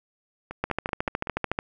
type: two click trains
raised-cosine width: 0.5 ms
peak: -20 / -10 dBFS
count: 5 / 14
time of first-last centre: 0.51-1.272 / 0.64-1.589 s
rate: 5.25 / 13.7 Hz
effects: none